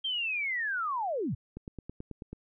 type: linear sweep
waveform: sine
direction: down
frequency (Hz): 3193 to 85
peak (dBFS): -29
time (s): 0.04-1.35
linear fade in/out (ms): 10
type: click train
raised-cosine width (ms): 3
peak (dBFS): -27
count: 8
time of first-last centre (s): 1.57-2.33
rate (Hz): 9.21
effects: none